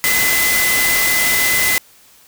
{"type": "tone in noise", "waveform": "sine", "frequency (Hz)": 2023, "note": "B6", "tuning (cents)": 41, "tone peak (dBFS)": -16, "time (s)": [0.04, 1.78], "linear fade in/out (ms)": 0, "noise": "white", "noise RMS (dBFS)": -17, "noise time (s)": [0.04, 1.78], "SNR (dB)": -2, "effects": ["white hiss -48 dBFS RMS until 2.27 s"]}